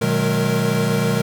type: tone cluster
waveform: square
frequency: 121.7 / 152.7 / 185.3 / 212 / 465.6 Hz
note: B2 / D#3 / F#3 / G#3 / A#4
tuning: -25 / -32 / +3 / +36 / -2 cents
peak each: -24 dBFS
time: 0.01-1.22 s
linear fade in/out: 10 ms
effects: none